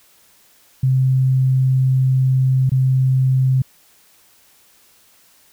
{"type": "tone with dropouts", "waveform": "sine", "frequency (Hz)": 130.81, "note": "C3", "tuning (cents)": 0, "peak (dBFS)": -12, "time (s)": [0.83, 3.62], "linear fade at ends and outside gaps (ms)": 5, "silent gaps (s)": [2.695, 2.717], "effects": ["white hiss -53 dBFS RMS until 5.52 s"]}